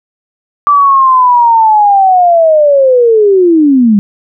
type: linear sweep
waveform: sine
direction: down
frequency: 1170 to 196 Hz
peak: -3 dBFS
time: 0.67-3.99 s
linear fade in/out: 0 ms
effects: none